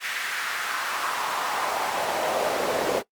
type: noise with high-pass filter sweep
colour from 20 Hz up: brown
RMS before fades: -27 dBFS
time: 0-3.03 s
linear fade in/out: 50 ms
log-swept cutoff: 1900 to 460 Hz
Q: 2.1
effects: noise-tail reverb RT60 0.1 s tail -18 dB re dry + Opus 48 kbps